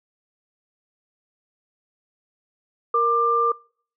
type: tone pair together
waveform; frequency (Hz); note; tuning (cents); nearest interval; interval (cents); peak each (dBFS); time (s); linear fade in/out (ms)
sine; 466.2 / 1189.4; A#4 / D6; 0 / +22; octave + major third; 1622; -23 / -17; 2.94-3.52; 5
effects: noise-tail reverb RT60 0.5 s tail -26 dB re dry